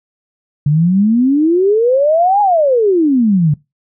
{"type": "exponential two-way sweep", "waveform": "sine", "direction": "up then down", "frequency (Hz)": [141.4, 842, 142.1], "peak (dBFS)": -8, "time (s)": [0.66, 3.54], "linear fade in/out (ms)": 5, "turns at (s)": 2.41, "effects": ["noise-tail reverb RT60 0.2 s tail -21 dB re dry"]}